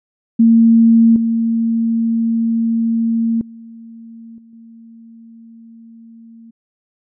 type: tone with level steps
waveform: sine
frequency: 228.4 Hz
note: A#3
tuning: 35 cents flat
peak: -6 / -13 / -33 / -41 / -37 dBFS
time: 0.39-6.51 s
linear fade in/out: 10 ms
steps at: 1.16 / 3.41 / 4.38 / 4.53 s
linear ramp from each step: 2 ms
effects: none